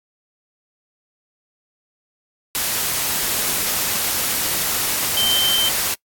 sine tone in noise, 3110 Hz, G7, 14 cents flat, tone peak -16 dBFS, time 5.17-5.69 s, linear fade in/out 0 ms, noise white, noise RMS -21 dBFS, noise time 2.55-5.94 s, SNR +2 dB, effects noise-tail reverb RT60 0.1 s tail -24 dB re dry + AAC 64 kbps

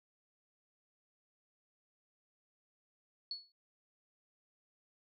sine tone with exponential decay, 4397 Hz, C#8, 15 cents flat, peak -35 dBFS, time 3.31-3.52 s, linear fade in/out 2 ms, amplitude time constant 44 ms, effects none

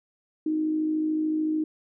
sine tone with amplitude modulation, 311.1 Hz, D#4, in tune, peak -21 dBFS, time 0.46-1.64 s, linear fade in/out 5 ms, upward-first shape sine, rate 53.6 Hz, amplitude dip 40%, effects none

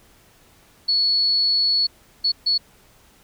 sine tone bursts at uneven times, 4400 Hz, C#8, 14 cents flat, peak -16 dBFS, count 3, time 0.88-1.87 / 2.24-2.32 / 2.46-2.58 s, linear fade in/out 10 ms, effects pink hiss -54 dBFS RMS until 3.23 s

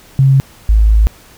sine tone pair in turn, 135.1 / 53.61 Hz, C#3 / A1, -44 / -44 cents, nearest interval octave + major third, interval 1600 cents, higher first, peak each -5 dBFS, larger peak neither, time 0.19-0.4 / 0.69-1.07 s, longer second, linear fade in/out 0 ms, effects pink hiss -42 dBFS RMS until 1.37 s

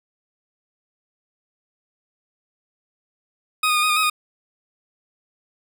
20% pulse tone with pitch steps, 1252 / 1232 / 1220 / 1248 / 1218 / 1266 / 1233 Hz, D#6 / D#6 / D#6 / D#6 / D#6 / D#6 / D#6, +10 / -17 / -34 / +5 / -37 / +30 / -16 cents, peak -12 dBFS, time 3.63-4.099 s, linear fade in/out 5 ms, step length 67 ms, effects none

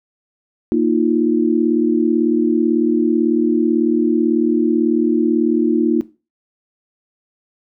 sine chord, Bb suspended fourth, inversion none, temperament equal, 233.1 / 311.1 / 349.2 Hz, Bb3 / Eb4 / F4, 0 / 0 / 0 cents, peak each -17 dBFS, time 0.72-6.01 s, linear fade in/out 0 ms, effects noise-tail reverb RT60 0.3 s tail -17 dB re dry

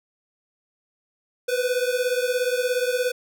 square beating tone pair, 491.5 / 508.5 Hz, B4 / C5, -8 / -50 cents, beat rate 17 Hz, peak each -24 / -26 dBFS, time 1.48-3.12 s, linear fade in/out 10 ms, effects none

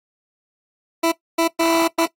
20% pulse tone bursts at uneven times, 331.2 Hz, E4, 8 cents sharp, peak -10 dBFS, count 4, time 1.03-1.12 / 1.38-1.48 / 1.59-1.88 / 1.98-2.06 s, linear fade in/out 10 ms, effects noise-tail reverb RT60 0.1 s tail -17 dB re dry + AAC 48 kbps

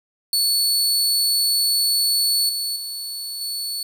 sawtooth tone with level steps, 4435 Hz, C#8, in tune, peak -14 / -20 / -25 / -22 dBFS, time 0.33-3.83 s, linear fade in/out 2 ms, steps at 2.49 / 2.76 / 3.41 s, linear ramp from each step 2 ms, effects 8-bit

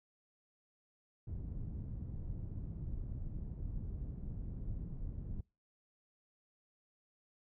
pink low-pass noise, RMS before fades -42 dBFS, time 1.27-5.41 s, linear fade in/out 5 ms, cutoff 150 Hz, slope 12 dB/octave, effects noise-tail reverb RT60 0.3 s tail -26 dB re dry

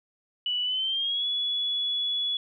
sine tone with pitch glide, 2958 to 3398 Hz, F#7 to G#7, -1 to +39 cents, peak -25 dBFS, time 0.46-2.37 s, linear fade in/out 2 ms, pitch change +240 cents, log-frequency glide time 0.63-1.26 s, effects none

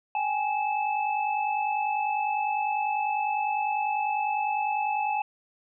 sine tone cluster, 791 / 841 / 2620 Hz, G5 / G#5 / E7, +15 / +22 / -11 cents, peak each -31 / -26 / -34 dBFS, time 0.15-5.22 s, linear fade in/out 2 ms, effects none

